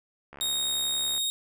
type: click train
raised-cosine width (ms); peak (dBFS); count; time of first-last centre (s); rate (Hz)
0.5; -29; 61; 0.33-1.179; 70.7
type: tone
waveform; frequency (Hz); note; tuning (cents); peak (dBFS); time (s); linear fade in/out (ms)
sawtooth; 3729; A#7; 0; -23; 0.41-1.3; 0
effects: none